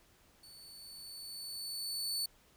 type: tone with level ramp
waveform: sawtooth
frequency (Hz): 4476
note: C#8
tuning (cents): +16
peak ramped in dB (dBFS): -51 to -30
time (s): 0.43-2.26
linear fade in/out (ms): 5
effects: pink hiss -66 dBFS RMS until 2.56 s